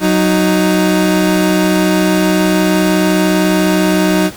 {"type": "tone pair together", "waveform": "30% pulse", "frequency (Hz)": [185.41, 311.1], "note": ["F#3", "D#4"], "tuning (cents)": [4, 0], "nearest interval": "major sixth", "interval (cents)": 896, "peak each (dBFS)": -10, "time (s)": [0, 4.31], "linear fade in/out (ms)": 50, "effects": ["pink hiss -33 dBFS RMS until 4.36 s"]}